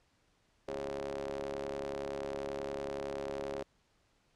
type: ring-modulated tone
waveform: sawtooth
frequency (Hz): 70.5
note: C#2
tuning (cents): +30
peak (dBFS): -30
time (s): 0.68-3.63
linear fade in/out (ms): 5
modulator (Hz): 474
effects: pink hiss -72 dBFS RMS until 4.35 s + low-pass 7000 Hz 12 dB/octave